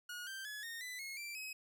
sawtooth tone with pitch steps, 1446 / 1567.8 / 1699.8 / 1843 / 1998.2 / 2167 / 2349 / 2547 Hz, F#6 / G6 / G#6 / A#6 / B6 / C#7 / D7 / D#7, -40 / 0 / +40 / -20 / +20 / -40 / 0 / +40 cents, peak -40 dBFS, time 0.09-1.53 s, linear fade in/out 5 ms, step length 180 ms, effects none

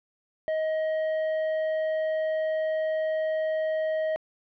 sine tone with tanh clipping, 630 Hz, D#5, 21 cents sharp, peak -26 dBFS, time 0.48-4.16 s, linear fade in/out 0 ms, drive 8 dB, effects low-pass 3000 Hz 12 dB/octave

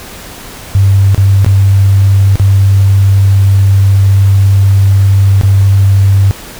sine tone with dropouts, 98 Hz, G2, in tune, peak -3 dBFS, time 0.75-6.31 s, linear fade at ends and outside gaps 0 ms, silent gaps 1.146-1.178 / 1.446-1.463 / 2.356-2.397 / 5.412-5.434 s, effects pink hiss -28 dBFS RMS until 6.59 s

